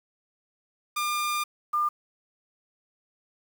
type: tone pair in turn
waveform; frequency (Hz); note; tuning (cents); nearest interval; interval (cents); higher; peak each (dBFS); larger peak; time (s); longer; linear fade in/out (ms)
sawtooth / sine; 1202 / 1202; D6 / D6; +40 / +40; unison; 0; neither; -22; neither; 0.96-1.44 / 1.73-1.89; first; 10
effects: 8-bit

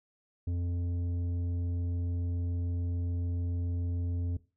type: tone with tanh clipping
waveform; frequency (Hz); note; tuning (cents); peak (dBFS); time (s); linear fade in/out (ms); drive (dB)
triangle; 87.31; F2; 0; -31; 0.47-4.37; 5; 13
effects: noise-tail reverb RT60 0.3 s tail -18 dB re dry

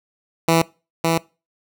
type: tone with echo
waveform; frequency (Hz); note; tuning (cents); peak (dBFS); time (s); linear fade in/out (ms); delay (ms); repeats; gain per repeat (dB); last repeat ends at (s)
10% pulse; 164.81; E3; 0; -5; 0.48-0.62; 5; 560; 1; -3; 1.18
effects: noise-tail reverb RT60 0.3 s tail -23 dB re dry

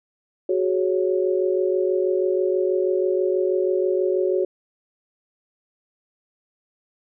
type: chord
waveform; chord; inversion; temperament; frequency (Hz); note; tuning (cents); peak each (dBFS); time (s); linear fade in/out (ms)
sine; F# suspended second; none; just; 370 / 416.2 / 555; F#4 / G#4 / C#5; 0 / +4 / +2; -20 / -25 / -25; 0.49-4.45; 5
effects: none

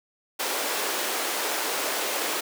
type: high-pass noise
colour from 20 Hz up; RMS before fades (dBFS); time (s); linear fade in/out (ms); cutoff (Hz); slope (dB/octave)
pink; -28; 0.39-2.41; 10; 360; 24
effects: none

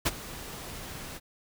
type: noise with ADSR envelope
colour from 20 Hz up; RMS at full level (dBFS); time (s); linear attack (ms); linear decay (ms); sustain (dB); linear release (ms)
pink; -23; 0.05-1.2; 17; 32; -18; 36
effects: none

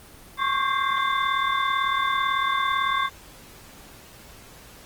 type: tone cluster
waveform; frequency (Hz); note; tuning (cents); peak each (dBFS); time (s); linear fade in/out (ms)
sine; 1075 / 1113 / 1590 / 2082 / 3550; C6 / C#6 / G6 / C7 / A7; +47 / +7 / +24 / -9 / +15; -26 / -25 / -29 / -30 / -31; 0.37-3.1; 50
effects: pink hiss -47 dBFS RMS until 4.85 s + Opus 24 kbps

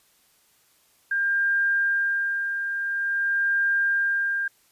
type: tone with tremolo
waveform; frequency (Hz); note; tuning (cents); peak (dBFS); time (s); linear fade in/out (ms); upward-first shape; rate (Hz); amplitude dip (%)
sine; 1600; G6; +35; -19; 1.11-4.48; 5; sine; 0.48; 50
effects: white hiss -62 dBFS RMS until 4.71 s + resampled to 32000 Hz

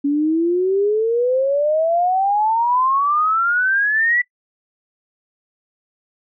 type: exponential sweep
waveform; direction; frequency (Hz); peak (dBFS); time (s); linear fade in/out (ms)
sine; up; 280 to 1977; -14; 0.04-4.22; 10
effects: noise-tail reverb RT60 0.1 s tail -21 dB re dry

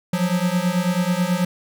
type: beating tone pair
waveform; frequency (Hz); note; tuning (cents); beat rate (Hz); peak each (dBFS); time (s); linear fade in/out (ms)
square; 174.61 / 183.81; F3 / F#3; 0 / -11; 9.2; -22; 0.13-1.45; 5
effects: none

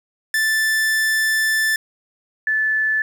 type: tone pair in turn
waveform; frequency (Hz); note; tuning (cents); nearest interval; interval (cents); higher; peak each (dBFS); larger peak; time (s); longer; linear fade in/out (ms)
45% pulse / sine; 1760 / 1742.8; A6 / A6; 0 / -17; unison; 17; first; -16; neither; 0.34-1.76 / 2.47-3.02; first; 2
effects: 9-bit

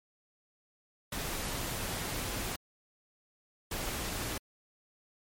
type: noise bursts at uneven times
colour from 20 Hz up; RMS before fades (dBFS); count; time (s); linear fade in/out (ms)
pink; -36; 2; 1.12-2.56 / 3.71-4.38; 5
effects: MP3 64 kbps

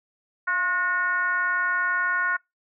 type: tone with frequency modulation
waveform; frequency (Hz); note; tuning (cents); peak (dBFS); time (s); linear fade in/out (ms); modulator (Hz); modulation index
sine; 1451; F#6; -34; -21; 0.47-2.37; 10; 378; 0.93
effects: noise-tail reverb RT60 0.2 s tail -26 dB re dry

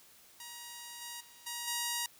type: tone with level steps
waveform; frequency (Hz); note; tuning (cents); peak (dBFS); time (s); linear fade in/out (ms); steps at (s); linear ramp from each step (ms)
5% pulse; 950; A#5; +33; -33 / -30 / -45 / -26 / -21; 0.4-2.06; 2; 1.01 / 1.2 / 1.46 / 1.67; 10
effects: white hiss -60 dBFS RMS until 2.19 s

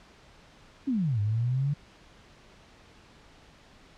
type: exponential two-way sweep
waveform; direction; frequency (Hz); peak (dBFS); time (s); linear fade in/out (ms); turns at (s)
sine; down then up; 287.5 to 101 to 147.8; -24; 0.87-1.74; 10; 1.2
effects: pink hiss -55 dBFS RMS until 3.97 s + low-pass 5000 Hz 12 dB/octave

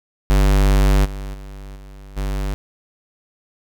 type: tone with level steps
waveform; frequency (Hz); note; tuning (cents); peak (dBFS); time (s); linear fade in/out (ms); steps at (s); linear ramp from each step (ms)
square; 49; G1; 0; -12 / -27 / -33 / -37 / -21; 0.3-2.54; 0; 1.04 / 1.33 / 1.75 / 2.16; 20
effects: none

